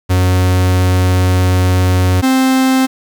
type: tone pair in turn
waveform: 45% pulse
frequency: 91.7 / 262 Hz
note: F#2 / C4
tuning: -15 / +2 cents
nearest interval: octave + tritone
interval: 1817 cents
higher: second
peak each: -9 dBFS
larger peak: neither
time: 0.09-2.22 / 2.22-2.87 s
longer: first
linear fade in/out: 20 ms
effects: 7-bit